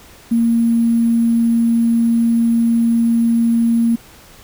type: tone with sample-and-hold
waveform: sine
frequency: 231.5 Hz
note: A#3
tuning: 12 cents flat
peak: -11 dBFS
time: 0.31-3.96 s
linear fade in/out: 10 ms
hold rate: 11025 Hz
effects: pink hiss -43 dBFS RMS until 4.43 s